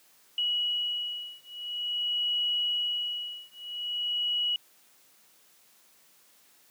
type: beating tone pair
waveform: sine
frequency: 2920 / 2920.48 Hz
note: F#7 / F#7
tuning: -24 / -23 cents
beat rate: 0.48 Hz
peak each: -31 dBFS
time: 0.38-4.56 s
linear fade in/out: 2 ms
effects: white hiss -61 dBFS RMS until 6.7 s + high-pass 150 Hz 12 dB/octave